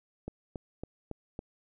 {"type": "click train", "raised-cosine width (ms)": 2, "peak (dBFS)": -24, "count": 5, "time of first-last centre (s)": [0.28, 1.391], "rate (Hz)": 3.6, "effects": []}